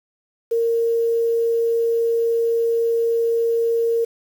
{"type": "tone", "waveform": "sine", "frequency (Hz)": 461.8, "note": "A#4", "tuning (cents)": -16, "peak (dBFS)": -16, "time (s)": [0.51, 4.05], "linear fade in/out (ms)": 10, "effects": ["7-bit"]}